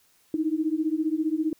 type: beating tone pair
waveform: sine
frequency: 306.5 / 321.5 Hz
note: D#4 / E4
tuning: -26 / -43 cents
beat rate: 15 Hz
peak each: -26 dBFS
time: 0.34-1.53 s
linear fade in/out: 2 ms
effects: white hiss -63 dBFS RMS until 1.59 s